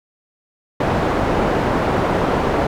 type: low-pass noise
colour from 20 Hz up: white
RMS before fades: -18 dBFS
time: 0.8-2.67 s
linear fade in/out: 5 ms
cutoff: 770 Hz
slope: 12 dB/octave
effects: none